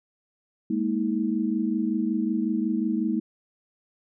sine chord, Ab suspended second, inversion none, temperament equal with one note detuned, 207.7 / 233.1 / 319 Hz, Ab3 / Bb3 / Eb4, 0 / 0 / +43 cents, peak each -27 dBFS, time 0.7-3.2 s, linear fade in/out 5 ms, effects none

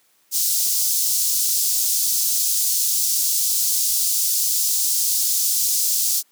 pink high-pass noise, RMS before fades -20 dBFS, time 0.31-6.23 s, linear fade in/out 50 ms, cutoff 5200 Hz, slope 24 dB/octave, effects white hiss -61 dBFS RMS until 6.31 s + high-pass 150 Hz 12 dB/octave

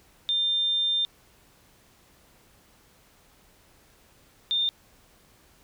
sine tone pair in turn, 3600 / 3615 Hz, A7 / A7, +39 / +46 cents, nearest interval unison, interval 7 cents, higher second, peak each -22 dBFS, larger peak neither, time 0.29-1.05 / 4.51-4.69 s, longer first, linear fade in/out 0 ms, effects pink hiss -59 dBFS RMS until 5.63 s

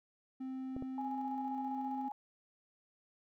triangle tone, 261.6 Hz, C4, in tune, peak -37 dBFS, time 0.4-2.09 s, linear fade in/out 10 ms
clicks, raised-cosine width 2 ms, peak -30 dBFS, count 2, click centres 0.765 / 0.824 s
sine tone with tremolo, 830.6 Hz, G#5, in tune, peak -37 dBFS, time 0.98-2.12 s, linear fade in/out 2 ms, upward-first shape square, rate 15 Hz, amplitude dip 30%
effects none

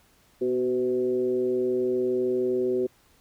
sine tone with frequency modulation, 376.6 Hz, F#4, 31 cents sharp, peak -22 dBFS, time 0.41-2.87 s, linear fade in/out 10 ms, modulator 127 Hz, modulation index 0.69, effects pink hiss -61 dBFS RMS until 3.2 s

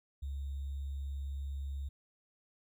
sine tone with sample-and-hold, 69.3 Hz, C#2, in tune, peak -36 dBFS, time 0.22-1.89 s, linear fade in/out 10 ms, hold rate 3675 Hz, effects none

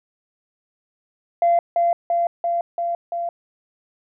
sine tone with echo, 687 Hz, F5, 29 cents flat, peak -12 dBFS, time 1.42-1.59 s, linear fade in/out 2 ms, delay 340 ms, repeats 5, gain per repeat -2 dB, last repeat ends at 3.29 s, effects tanh soft clip ceiling -10 dBFS

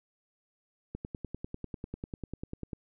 click train, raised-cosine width 3 ms, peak -24 dBFS, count 19, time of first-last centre 0.95-2.732 s, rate 10.1 Hz, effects none

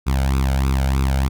sawtooth tone with flanger, 66.9 Hz, C2, 39 cents sharp, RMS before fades -18 dBFS, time 0.06-1.29 s, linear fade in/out 20 ms, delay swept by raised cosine 0.8 to 1.37 ms, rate 3.2 Hz, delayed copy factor +0.85, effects none

